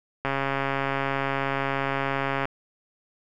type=click train; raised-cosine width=0.5 ms; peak=-11 dBFS; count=303; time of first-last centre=0.25-2.454 s; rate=137 Hz; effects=none